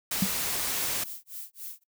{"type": "noise", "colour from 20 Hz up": "white", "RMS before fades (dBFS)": -30, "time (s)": [0.11, 1.04], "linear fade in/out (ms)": 5}
{"type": "tone with exponential decay", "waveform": "sine", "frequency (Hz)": 189, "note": "F#3", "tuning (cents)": 37, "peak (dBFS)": -18, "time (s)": [0.22, 0.3], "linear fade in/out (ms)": 5, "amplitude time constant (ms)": 17}
{"type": "noise with tremolo", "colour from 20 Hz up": "violet", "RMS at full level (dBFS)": -38, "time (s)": [0.76, 1.84], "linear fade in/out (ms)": 20, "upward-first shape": "sine", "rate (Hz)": 3.6, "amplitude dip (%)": 100}
{"effects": ["noise-tail reverb RT60 0.1 s tail -22 dB re dry"]}